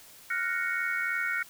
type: chord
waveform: sine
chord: Gb major seventh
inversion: third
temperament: equal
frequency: 1396.9 / 1480 / 1864.7 / 2217 Hz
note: F6 / Gb6 / Bb6 / Db7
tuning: 0 / 0 / 0 / 0 cents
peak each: -33 dBFS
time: 0.3-1.43 s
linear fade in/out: 5 ms
effects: white hiss -52 dBFS RMS until 1.49 s